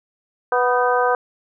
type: harmonic tone with a mistuned harmonic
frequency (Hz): 246.9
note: B3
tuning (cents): 0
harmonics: 2 / 3 / 4 / 5 / 6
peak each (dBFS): -19 / -21 / -22 / -23 / -24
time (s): 0.52-1.15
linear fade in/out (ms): 2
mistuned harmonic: 6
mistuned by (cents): +62
effects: none